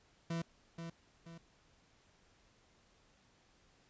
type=tone with echo; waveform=40% pulse; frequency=166.7 Hz; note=E3; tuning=20 cents sharp; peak=-35 dBFS; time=0.3-0.42 s; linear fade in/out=5 ms; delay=480 ms; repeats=2; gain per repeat=-7 dB; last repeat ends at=1.38 s; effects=pink hiss -69 dBFS RMS until 3.89 s + resampled to 16000 Hz